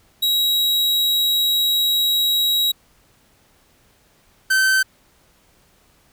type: tone pair in turn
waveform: 45% pulse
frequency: 3845 / 1541.4 Hz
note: B7 / G6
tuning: -47 / -30 cents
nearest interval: octave + major third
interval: 1583 cents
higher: first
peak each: -16 / -14 dBFS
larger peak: second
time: 0.22-2.72 / 4.5-4.83 s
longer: first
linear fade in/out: 10 ms
effects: pink hiss -57 dBFS RMS until 6.12 s